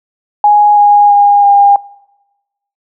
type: tone with pitch steps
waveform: sine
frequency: 830.6 / 822.5 / 814.4 / 806.5 Hz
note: G#5 / G#5 / G#5 / G5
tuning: 0 / -17 / -34 / +49 cents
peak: -3 dBFS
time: 0.44-1.76 s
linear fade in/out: 2 ms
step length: 330 ms
effects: noise-tail reverb RT60 1.0 s tail -22 dB re dry